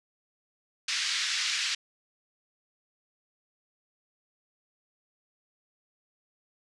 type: band-pass noise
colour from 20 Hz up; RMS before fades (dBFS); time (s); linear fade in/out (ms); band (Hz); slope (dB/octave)
white; -30; 0.88-1.75; 5; 1600 to 5600; 24
effects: resampled to 24000 Hz